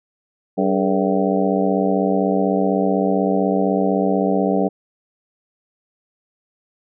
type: harmonic tone with a mistuned harmonic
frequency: 95.9 Hz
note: G2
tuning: 37 cents flat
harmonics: 2 / 3 / 4 / 5 / 6 / 7 / 8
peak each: -20 / -22 / -23 / -24 / -25 / -25 / -26 dBFS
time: 0.57-4.69 s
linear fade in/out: 20 ms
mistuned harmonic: 4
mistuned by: +120 cents
effects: none